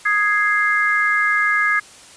sine chord, Ab major, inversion second, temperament equal, 1244.5 / 1661.2 / 2093 Hz, Eb6 / Ab6 / C7, 0 / 0 / 0 cents, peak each -21 / -17 / -20 dBFS, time 0.05-1.8 s, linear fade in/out 10 ms, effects white hiss -43 dBFS RMS until 2.16 s + resampled to 22050 Hz

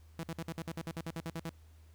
sawtooth tone bursts, 164.81 Hz, E3, in tune, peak -33 dBFS, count 14, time 0.19-1.493 s, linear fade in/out 0 ms, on 42 ms, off 55 ms, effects added 79 Hz sine -55 dBFS peak until 1.94 s + pink hiss -69 dBFS RMS until 1.94 s

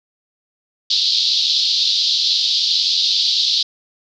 pink band-pass noise, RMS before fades -17 dBFS, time 0.9-3.63 s, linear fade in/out 5 ms, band 3600 to 4800 Hz, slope 48 dB/octave, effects none

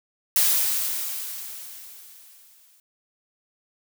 blue noise with exponential decay, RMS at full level -18 dBFS, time 0.36-2.8 s, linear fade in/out 2 ms, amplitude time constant 530 ms, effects none

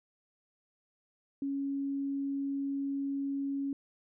sine tone, 277.2 Hz, C#4, in tune, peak -31 dBFS, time 1.42-3.73 s, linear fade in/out 2 ms, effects none

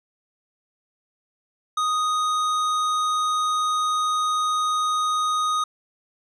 sine tone with hard clipping, 1244.5 Hz, D#6, in tune, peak -22 dBFS, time 1.77-5.64 s, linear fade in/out 5 ms, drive 12 dB, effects resampled to 32000 Hz

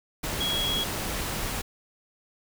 sine tone in noise, 3317 Hz, G#7, 3 cents flat, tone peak -26 dBFS, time 0.4-0.84 s, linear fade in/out 10 ms, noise pink, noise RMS -31 dBFS, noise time 0.23-1.62 s, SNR +2 dB, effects none

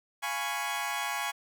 20% pulse chord, C# dominant seventh, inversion first, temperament equal, 698.5 / 830.6 / 987.8 / 1108.7 Hz, E#5 / G#5 / B5 / C#6, 0 / 0 / 0 / 0 cents, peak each -35 / -29 / -34 / -31 dBFS, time 0.22-1.32 s, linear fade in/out 20 ms, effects none

